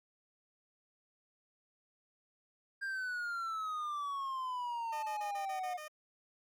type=exponential sweep; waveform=triangle; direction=down; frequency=1607 to 714 Hz; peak=-34 dBFS; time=2.81-5.78 s; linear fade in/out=20 ms
type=tone bursts; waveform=15% pulse; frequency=611 Hz; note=D#5; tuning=32 cents flat; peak=-38 dBFS; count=7; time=4.92-5.882 s; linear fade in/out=10 ms; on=110 ms; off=32 ms
effects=none